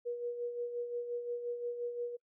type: tone with tremolo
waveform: sine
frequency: 480.5 Hz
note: B4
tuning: 48 cents flat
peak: -33 dBFS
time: 0.05-2.17 s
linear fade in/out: 20 ms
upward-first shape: sine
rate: 5.7 Hz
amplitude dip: 55%
effects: noise-tail reverb RT60 0.1 s tail -26 dB re dry